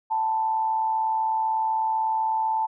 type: tone with amplitude modulation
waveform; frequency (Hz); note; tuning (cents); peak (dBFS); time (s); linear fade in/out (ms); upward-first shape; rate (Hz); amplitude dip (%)
sine; 882; A5; +4; -19; 0.1-2.67; 20; sine; 120; 50
effects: none